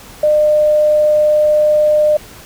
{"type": "tone", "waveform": "sine", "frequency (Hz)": 604, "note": "D5", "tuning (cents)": 48, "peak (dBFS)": -8, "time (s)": [0.23, 2.17], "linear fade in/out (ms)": 5, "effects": ["pink hiss -37 dBFS RMS until 2.45 s"]}